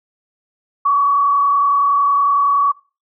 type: tone with frequency modulation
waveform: sine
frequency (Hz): 1132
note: C#6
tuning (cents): +36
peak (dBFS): -11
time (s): 0.85-2.72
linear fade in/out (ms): 10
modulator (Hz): 30.8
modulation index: 0.66
effects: noise-tail reverb RT60 0.3 s tail -20 dB re dry